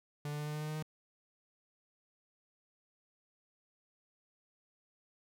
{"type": "tone with pitch steps", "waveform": "45% pulse", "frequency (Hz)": [147, 148.11, 149.22, 150.35, 151.48, 152.62, 153.77, 154.93], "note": ["D3", "D3", "D3", "D3", "D#3", "D#3", "D#3", "D#3"], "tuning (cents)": [2, 15, 28, 41, -46, -33, -20, -7], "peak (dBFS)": -37, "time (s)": [0.25, 0.826], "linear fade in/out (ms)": 2, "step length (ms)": 72, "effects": []}